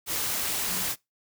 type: tone in noise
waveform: sine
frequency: 185 Hz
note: F#3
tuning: in tune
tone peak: -38 dBFS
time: 0.67-0.87 s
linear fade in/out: 50 ms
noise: white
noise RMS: -29 dBFS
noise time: 0.06-0.96 s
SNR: -12 dB
effects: noise-tail reverb RT60 0.2 s tail -23 dB re dry